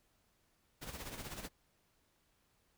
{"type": "noise with tremolo", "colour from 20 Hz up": "pink", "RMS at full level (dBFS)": -44, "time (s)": [0.81, 1.49], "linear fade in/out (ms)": 20, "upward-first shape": "sine", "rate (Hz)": 16, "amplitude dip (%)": 60, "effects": ["pink hiss -75 dBFS RMS until 2.77 s"]}